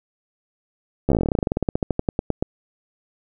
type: slowing click train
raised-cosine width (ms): 2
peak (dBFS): -6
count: 28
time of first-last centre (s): 1.09-2.425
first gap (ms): 13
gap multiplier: 1.09
effects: none